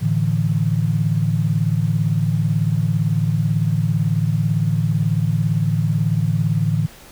sine chord, A suspended fourth, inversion none, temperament equal, 110 / 146.83 / 164.81 Hz, A2 / D3 / E3, 0 / 0 / 0 cents, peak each -20 dBFS, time 0.01-6.87 s, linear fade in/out 20 ms, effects pink hiss -43 dBFS RMS until 7.11 s

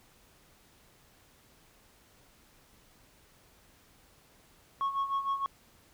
sine tone with tremolo, 1100 Hz, C#6, 14 cents flat, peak -24 dBFS, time 4.81-5.46 s, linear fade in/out 0 ms, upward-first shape sine, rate 6.5 Hz, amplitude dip 75%, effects tanh soft clip ceiling -26 dBFS + pink hiss -62 dBFS RMS until 5.93 s

